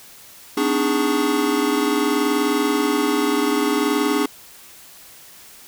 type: tone cluster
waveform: square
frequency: 252.1 / 291 / 311.6 / 412.5 / 1108 Hz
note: B3 / D4 / D#4 / G#4 / C#6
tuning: +36 / -16 / +3 / -12 / -1 cents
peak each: -26 / -22 / -27 / -23 / -29 dBFS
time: 0.57-4.26 s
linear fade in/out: 5 ms
effects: white hiss -44 dBFS RMS until 5.67 s